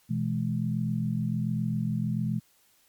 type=chord; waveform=sine; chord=E major; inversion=second; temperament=equal with one note detuned; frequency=123.47 / 164.81 / 211.9 Hz; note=B2 / E3 / G#3; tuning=0 / 0 / +35 cents; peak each=-30 dBFS; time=0.09-2.4 s; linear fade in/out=20 ms; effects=white hiss -64 dBFS RMS until 2.88 s + MP3 96 kbps